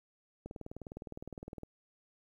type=click train; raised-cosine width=2 ms; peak=-30 dBFS; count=24; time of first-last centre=0.46-1.633 s; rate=19.6 Hz; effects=11-bit

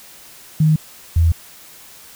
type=tone pair in turn; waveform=sine; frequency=155.56 / 82.81 Hz; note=D#3 / E2; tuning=0 / +8 cents; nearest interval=major seventh; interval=1092 cents; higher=first; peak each=-10 dBFS; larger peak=neither; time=0.6-0.76 / 1.16-1.32 s; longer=neither; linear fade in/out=5 ms; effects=white hiss -42 dBFS RMS until 2.15 s

